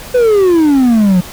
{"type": "exponential sweep", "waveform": "triangle", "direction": "down", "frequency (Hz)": [510, 174.61], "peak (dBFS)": -4, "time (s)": [0.14, 1.21], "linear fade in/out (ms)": 10, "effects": ["pink hiss -30 dBFS RMS until 1.32 s"]}